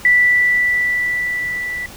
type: tone with level ramp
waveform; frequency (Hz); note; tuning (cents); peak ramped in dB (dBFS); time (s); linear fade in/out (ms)
sine; 1969; B6; -6; -8 to -22; 0.05-1.86; 2
effects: pink hiss -37 dBFS RMS until 1.96 s